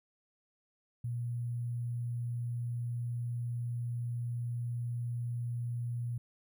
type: tone with sample-and-hold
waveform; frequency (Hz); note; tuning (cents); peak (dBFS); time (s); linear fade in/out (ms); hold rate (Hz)
sine; 119.7; A#2; +46; -33; 1.04-6.18; 5; 11025
effects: none